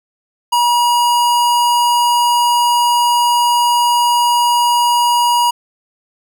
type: tone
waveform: square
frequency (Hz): 960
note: B5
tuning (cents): -49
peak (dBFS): -11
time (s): 0.52-5.51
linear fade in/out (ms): 10
effects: none